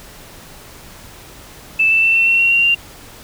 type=tone with pitch steps; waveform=sine; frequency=2637 / 2657 / 2677 / 2697 / 2717 / 2738 / 2759 / 2779 Hz; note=E7 / E7 / E7 / E7 / F7 / F7 / F7 / F7; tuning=0 / +13 / +26 / +39 / -48 / -35 / -22 / -9 cents; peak=-10 dBFS; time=1.79-2.75 s; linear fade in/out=10 ms; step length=120 ms; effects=pink hiss -39 dBFS RMS until 3.23 s